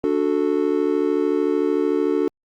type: chord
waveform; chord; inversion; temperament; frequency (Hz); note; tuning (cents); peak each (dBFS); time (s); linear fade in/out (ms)
triangle; D major; none; just; 293.7 / 367.1 / 440.5; D4 / F#4 / A4; 0 / -14 / +2; -20; 0.04-2.28; 0
effects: Opus 48 kbps